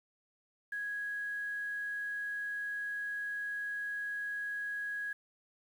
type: tone with quantisation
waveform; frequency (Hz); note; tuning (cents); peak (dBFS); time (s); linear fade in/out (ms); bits
sine; 1661.2; G#6; 0; -35; 0.72-5.13; 5; 10
effects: none